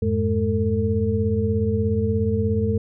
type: tone cluster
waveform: sine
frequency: 87.9 / 104.7 / 212.8 / 449.8 Hz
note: F2 / G#2 / G#3 / A4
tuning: +12 / +15 / +42 / +38 cents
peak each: -24 dBFS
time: 0.02-2.78 s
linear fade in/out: 5 ms
effects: none